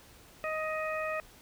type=harmonic tone; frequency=626 Hz; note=D#5; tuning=10 cents sharp; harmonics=1 / 2 / 3 / 4; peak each=-34 / -37 / -39 / -40 dBFS; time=0.44-1.2 s; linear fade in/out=0 ms; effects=pink hiss -56 dBFS RMS until 1.41 s